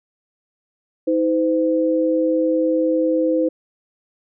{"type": "tone pair together", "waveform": "sine", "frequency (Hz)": [318.9, 511], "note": ["D#4", "C5"], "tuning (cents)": [43, -41], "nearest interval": "minor sixth", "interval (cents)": 816, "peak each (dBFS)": -18, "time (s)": [1.07, 3.49], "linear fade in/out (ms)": 10, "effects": []}